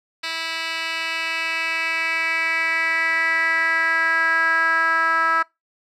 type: tone with band-pass filter sweep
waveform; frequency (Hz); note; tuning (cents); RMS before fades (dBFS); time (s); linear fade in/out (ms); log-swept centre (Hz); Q
10% pulse; 326.9; E4; -14; -21; 0.23-5.43; 10; 3300 to 1400; 4.5
effects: noise-tail reverb RT60 0.2 s tail -23 dB re dry